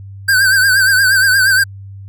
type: tone with vibrato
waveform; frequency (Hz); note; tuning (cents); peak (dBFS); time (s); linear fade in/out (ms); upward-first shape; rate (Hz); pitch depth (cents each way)
square; 1554; G6; -16; -9; 0.28-1.64; 10; triangle; 8.5; 89
effects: added 98 Hz sine -29 dBFS peak until 2.08 s